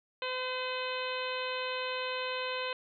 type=harmonic tone with a mistuned harmonic; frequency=510 Hz; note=C5; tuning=44 cents flat; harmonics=1 / 2 / 3 / 4 / 5 / 6 / 7 / 8; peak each=-37 / -39 / -42 / -45 / -40 / -42 / -46 / -45 dBFS; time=0.22-2.73 s; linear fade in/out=2 ms; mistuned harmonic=7; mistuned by=+16 cents; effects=none